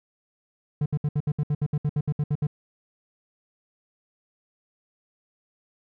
triangle tone bursts, 147.7 Hz, D3, 10 cents sharp, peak -19 dBFS, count 15, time 0.81-2.469 s, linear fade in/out 5 ms, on 49 ms, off 66 ms, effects none

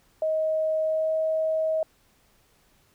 sine tone with pitch glide, 630 to 635.1 Hz, D#5 to D#5, +21 to +35 cents, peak -22 dBFS, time 0.22-1.83 s, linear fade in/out 2 ms, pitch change +14 cents, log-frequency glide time 0.83-1.14 s, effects pink hiss -63 dBFS RMS until 2.94 s

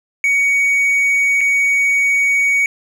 triangle tone with dropouts, 2244 Hz, C#7, 21 cents sharp, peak -10 dBFS, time 0.24-2.66 s, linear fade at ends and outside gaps 1 ms, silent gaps 1.408-1.412 s, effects none

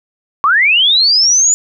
sine linear sweep, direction up, 1068 to 7040 Hz, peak -7 dBFS, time 0.44-1.54 s, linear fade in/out 0 ms, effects none

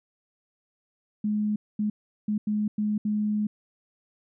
sine tone bursts at uneven times, 210.7 Hz, G#3, 25 cents sharp, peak -23 dBFS, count 6, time 1.24-1.56 / 1.79-1.9 / 2.28-2.38 / 2.47-2.68 / 2.78-2.98 / 3.05-3.47 s, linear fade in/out 5 ms, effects none

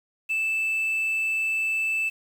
sine tone, 2637 Hz, E7, in tune, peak -20 dBFS, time 0.29-2.1 s, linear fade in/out 20 ms, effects tanh soft clip ceiling -22 dBFS + 8-bit

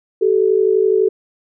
sine tone pair together, 382.3 / 434.2 Hz, G4 / A4, -43 / -23 cents, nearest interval major second, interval 220 cents, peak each -14 dBFS, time 0.21-1.09 s, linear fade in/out 10 ms, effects none

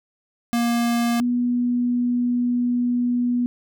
square / sine tone pair in turn, 236 / 243.8 Hz, A#3 / B3, +22 / -22 cents, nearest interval minor second, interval 56 cents, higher second, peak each -19 / -18 dBFS, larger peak second, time 0.53-1.2 / 1.2-3.46 s, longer second, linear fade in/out 0 ms, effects none

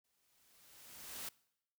white noise with exponential growth, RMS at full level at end -43 dBFS, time 0.04-1.29 s, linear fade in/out 5 ms, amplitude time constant 270 ms, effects noise-tail reverb RT60 0.8 s tail -23 dB re dry

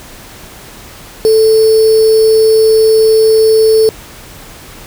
sine tone with sample-and-hold, 440 Hz, A4, in tune, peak -4 dBFS, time 1.25-3.89 s, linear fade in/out 0 ms, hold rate 4900 Hz, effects pink hiss -33 dBFS RMS until 4.86 s

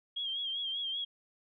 sine tone with vibrato, 3244 Hz, G#7, 41 cents flat, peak -33 dBFS, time 0.16-1.05 s, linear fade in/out 10 ms, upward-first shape sine, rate 5.1 Hz, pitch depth 59 cents each way, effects none

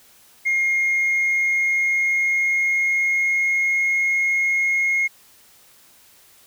sine tone with pitch glide, 2136 to 2153 Hz, C7 to C7, +35 to +49 cents, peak -15 dBFS, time 0.45-5.08 s, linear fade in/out 20 ms, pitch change +14 cents, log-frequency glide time 0.57-3.98 s, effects tanh soft clip ceiling -15 dBFS + white hiss -52 dBFS RMS until 6.46 s

